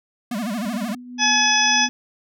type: tone with vibrato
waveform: square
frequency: 219.8 Hz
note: A3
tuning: 2 cents flat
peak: -24 dBFS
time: 0.31-0.95 s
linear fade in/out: 5 ms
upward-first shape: sine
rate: 13 Hz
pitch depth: 210 cents each way
type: tone with tremolo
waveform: sine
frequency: 246.9 Hz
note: B3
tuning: in tune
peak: -27 dBFS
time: 0.65-1.89 s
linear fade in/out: 0 ms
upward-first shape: triangle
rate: 1.9 Hz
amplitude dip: 70%
type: harmonic tone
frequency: 850 Hz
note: G#5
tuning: 40 cents sharp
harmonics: 1 / 2 / 3 / 4 / 6 / 7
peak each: -22 / -22 / -22 / -22 / -22 / -22 dBFS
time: 1.18-1.89 s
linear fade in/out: 50 ms
effects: none